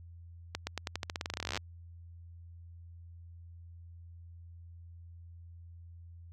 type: accelerating click train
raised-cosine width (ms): 0.2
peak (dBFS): -17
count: 25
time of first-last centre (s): 0.55-1.574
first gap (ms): 120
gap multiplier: 0.89
effects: added 85 Hz sine -48 dBFS peak until 6.32 s